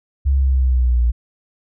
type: linear sweep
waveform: sine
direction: down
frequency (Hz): 69.3 to 58.27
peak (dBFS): -12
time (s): 0.25-1.12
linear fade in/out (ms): 20
effects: none